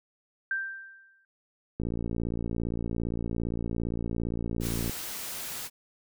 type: tone with exponential decay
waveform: sine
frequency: 1572 Hz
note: G6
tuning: 4 cents sharp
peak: -25 dBFS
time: 0.51-1.25 s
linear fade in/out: 2 ms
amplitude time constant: 160 ms
type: click train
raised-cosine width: 3 ms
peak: -19 dBFS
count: 179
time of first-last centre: 1.8-4.896 s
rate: 57.5 Hz
type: noise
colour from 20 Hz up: white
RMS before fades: -37 dBFS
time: 4.6-5.7 s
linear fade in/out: 50 ms
effects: none